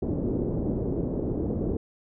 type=low-pass noise; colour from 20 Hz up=white; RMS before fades=-28 dBFS; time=0.02-1.77 s; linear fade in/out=5 ms; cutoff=410 Hz; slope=24 dB/octave; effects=none